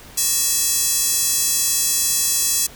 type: tone with high-pass filter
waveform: square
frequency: 371.1 Hz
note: F#4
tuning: 5 cents sharp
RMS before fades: -19 dBFS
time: 0.17-2.67 s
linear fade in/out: 10 ms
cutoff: 7000 Hz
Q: 1.5
effects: pink hiss -42 dBFS RMS until 2.75 s